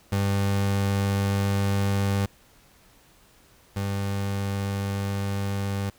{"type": "tone pair in turn", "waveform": "30% pulse", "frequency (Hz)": [99.2, 99.2], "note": ["G2", "G2"], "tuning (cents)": [21, 21], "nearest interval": "unison", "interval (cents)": 0, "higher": "neither", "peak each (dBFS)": [-19, -23], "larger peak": "first", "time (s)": [[0.12, 2.26], [3.76, 5.9]], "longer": "neither", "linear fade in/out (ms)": 5, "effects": ["pink hiss -57 dBFS RMS until 5.98 s"]}